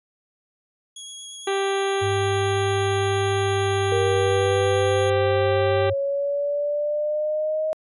20% pulse tone with vibrato, 3322 Hz, G#7, in tune, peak -30 dBFS, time 0.96-5.1 s, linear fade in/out 5 ms, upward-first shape triangle, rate 8.7 Hz, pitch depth 12 cents each way
harmonic tone, 392 Hz, G4, in tune, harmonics 1 / 2 / 3 / 4 / 5 / 6 / 7 / 8 / 9 / 10, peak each -22 / -28 / -32 / -34 / -36 / -38 / -39 / -40 / -41 / -42 dBFS, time 1.47-5.9 s, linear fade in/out 5 ms
sine tone with pitch glide, 101.3 to 97.85 Hz, G#2 to G2, -43 to -3 cents, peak -25 dBFS, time 2.01-5.94 s, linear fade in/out 20 ms, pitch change -60 cents, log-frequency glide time 3.4-4.28 s
sine linear sweep, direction up, 466.2 to 629 Hz, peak -21 dBFS, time 3.92-7.73 s, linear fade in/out 0 ms
effects resampled to 24000 Hz

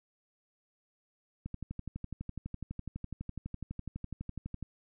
click train, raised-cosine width 5 ms, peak -26 dBFS, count 39, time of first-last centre 1.46-4.627 s, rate 12 Hz, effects none

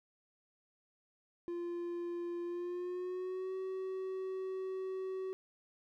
triangle tone with pitch glide, 346.4 to 377.8 Hz, F4 to F#4, -14 to +36 cents, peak -35 dBFS, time 1.48-5.33 s, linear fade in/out 0 ms, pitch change +150 cents, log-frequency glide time 2.44-3.55 s, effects none

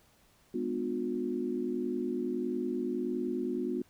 sine chord, G# diminished seventh, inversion none, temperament just, 207.7 / 249.2 / 299 / 358.8 Hz, G#3 / B3 / D4 / F4, 0 / +16 / +31 / +47 cents, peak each -40 / -34 / -39 / -34 dBFS, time 0.54-3.82 s, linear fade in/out 5 ms, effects pink hiss -65 dBFS RMS until 3.89 s

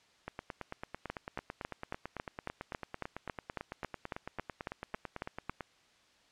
two click trains, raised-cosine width 0.5 ms, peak -24 / -21 dBFS, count 49 / 17, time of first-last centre 0.28-5.607 / 1.1-5.496 s, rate 9.01 / 3.64 Hz, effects white hiss -66 dBFS RMS until 6.31 s + low-pass 5000 Hz 12 dB/octave

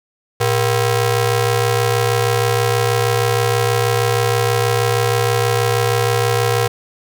sawtooth ring-modulated tone, 293.7 Hz, D4, in tune, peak -7 dBFS, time 0.4-6.68 s, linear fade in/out 10 ms, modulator 180 Hz, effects none

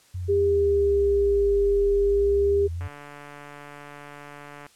sine linear two-way sweep, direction down then up, 91.8 to 41.2 to 91.8 Hz, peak -28 dBFS, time 0.14-2.88 s, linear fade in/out 10 ms, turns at 1.91 s
sine tone, 401.2 Hz, G4, 40 cents sharp, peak -18 dBFS, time 0.28-2.68 s, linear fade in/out 20 ms
click train, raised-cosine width 0.5 ms, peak -27 dBFS, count 270, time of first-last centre 2.81-4.665 s, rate 145 Hz
effects white hiss -57 dBFS RMS until 4.75 s + low-pass 10000 Hz 12 dB/octave

